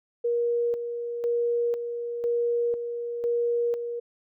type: tone with tremolo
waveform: sine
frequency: 474.2 Hz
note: A#4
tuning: 30 cents sharp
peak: -22 dBFS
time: 0.24-4 s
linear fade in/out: 10 ms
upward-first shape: square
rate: 1 Hz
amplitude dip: 55%
effects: none